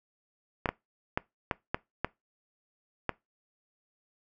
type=clicks; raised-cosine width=0.5 ms; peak=-12 dBFS; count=7; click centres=0.658 / 0.69 / 1.175 / 1.512 / 1.745 / 2.046 / 3.093 s; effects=noise-tail reverb RT60 0.2 s tail -22 dB re dry